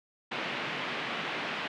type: band-pass noise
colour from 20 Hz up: white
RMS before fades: -35 dBFS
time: 0.31-1.68 s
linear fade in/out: 10 ms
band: 140 to 3000 Hz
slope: 24 dB/octave
effects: none